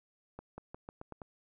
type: accelerating click train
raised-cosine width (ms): 1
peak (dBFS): -30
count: 7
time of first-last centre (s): 0.39-1.218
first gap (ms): 190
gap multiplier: 0.87
effects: none